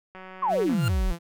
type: click train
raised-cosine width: 0.5 ms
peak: -28 dBFS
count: 111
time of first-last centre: 0.15-0.738 s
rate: 187 Hz
type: exponential sweep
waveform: sine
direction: down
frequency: 1162 to 30.23 Hz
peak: -21 dBFS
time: 0.42-1.13 s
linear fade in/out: 10 ms
type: tone with vibrato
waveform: sawtooth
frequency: 179 Hz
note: F3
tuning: 43 cents sharp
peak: -28 dBFS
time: 0.48-1.19 s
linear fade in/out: 50 ms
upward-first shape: square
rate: 2.4 Hz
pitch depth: 88 cents each way
type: tone with exponential growth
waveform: 25% pulse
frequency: 1396.9 Hz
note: F6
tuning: in tune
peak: -23 dBFS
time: 0.66-0.88 s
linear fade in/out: 0 ms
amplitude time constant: 46 ms
effects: none